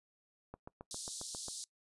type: click train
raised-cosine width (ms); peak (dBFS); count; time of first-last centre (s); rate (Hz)
1; -32; 8; 0.54-1.483; 7.42
type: band-pass noise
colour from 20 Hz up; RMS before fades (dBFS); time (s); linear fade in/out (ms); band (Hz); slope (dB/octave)
white; -45; 0.91-1.64; 0; 3800 to 10000; 48
effects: noise-tail reverb RT60 0.1 s tail -22 dB re dry + resampled to 24000 Hz